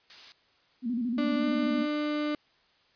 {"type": "noise", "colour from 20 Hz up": "blue", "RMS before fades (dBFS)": -41, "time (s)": [0.1, 0.32], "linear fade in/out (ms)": 0}
{"type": "tone with vibrato", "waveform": "sine", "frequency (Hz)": 240, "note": "B3", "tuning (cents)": -49, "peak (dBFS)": -27, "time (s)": [0.82, 1.87], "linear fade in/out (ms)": 50, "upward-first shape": "square", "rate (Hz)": 13, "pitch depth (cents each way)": 86}
{"type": "tone with pitch glide", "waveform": "35% pulse", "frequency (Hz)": [294.3, 298.4], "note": ["D4", "D4"], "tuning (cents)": [4, 28], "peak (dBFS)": -26, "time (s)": [1.18, 2.35], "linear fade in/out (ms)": 2, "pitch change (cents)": 24, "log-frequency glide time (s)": [1.38, 1.44]}
{"effects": ["white hiss -65 dBFS RMS until 2.95 s", "resampled to 11025 Hz"]}